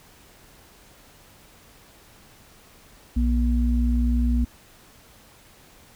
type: tone pair together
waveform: sine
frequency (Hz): 60 / 240.4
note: B1 / B3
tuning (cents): -49 / -46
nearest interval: 2 octaves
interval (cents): 2403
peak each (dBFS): -19 / -24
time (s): 3.16-4.45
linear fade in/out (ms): 10
effects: pink hiss -52 dBFS RMS until 5.95 s